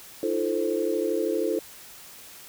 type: chord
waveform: sine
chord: F dominant seventh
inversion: third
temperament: equal with one note detuned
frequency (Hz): 311.1 / 343.8 / 440 / 523.3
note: Eb4 / F4 / A4 / C5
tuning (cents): 0 / -27 / 0 / 0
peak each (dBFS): -31 / -28 / -27 / -30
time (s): 0.23-1.59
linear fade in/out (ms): 2
effects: white hiss -46 dBFS RMS until 2.48 s